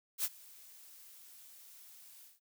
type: noise with ADSR envelope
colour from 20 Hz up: blue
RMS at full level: -32 dBFS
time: 0.18-2.4 s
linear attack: 62 ms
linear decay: 41 ms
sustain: -24 dB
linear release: 170 ms
effects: none